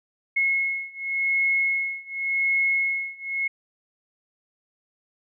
sine beating tone pair, 2173 / 2173.89 Hz, C#7 / C#7, -35 / -34 cents, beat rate 0.89 Hz, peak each -25 / -24 dBFS, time 0.36-3.48 s, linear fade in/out 10 ms, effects none

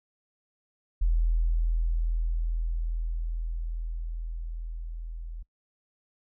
sine tone with level ramp, 41.2 Hz, E1, in tune, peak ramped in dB -20 to -35 dBFS, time 1.01-5.43 s, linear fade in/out 10 ms, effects noise-tail reverb RT60 0.1 s tail -24 dB re dry

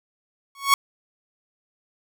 sawtooth tone with exponential growth, 1108.7 Hz, C#6, in tune, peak -7 dBFS, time 0.55-0.74 s, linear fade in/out 2 ms, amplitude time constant 41 ms, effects none

